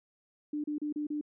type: tone bursts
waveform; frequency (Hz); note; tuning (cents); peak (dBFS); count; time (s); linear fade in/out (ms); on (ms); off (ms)
sine; 297.7; D4; +24; -31; 5; 0.53-1.212; 5; 110; 33
effects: none